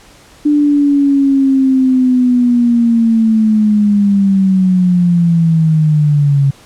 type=linear sweep; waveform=sine; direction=down; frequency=296.9 to 137 Hz; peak=-7 dBFS; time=0.45-6.51 s; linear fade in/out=10 ms; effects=pink hiss -42 dBFS RMS until 6.65 s + low-pass 10000 Hz 12 dB/octave